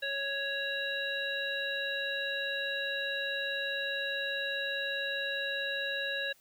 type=harmonic tone; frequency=554.4 Hz; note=C#5; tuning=in tune; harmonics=1 / 3 / 5 / 7; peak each=-39 / -34 / -40 / -38 dBFS; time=0.02-6.33 s; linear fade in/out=10 ms; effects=white hiss -64 dBFS RMS until 6.4 s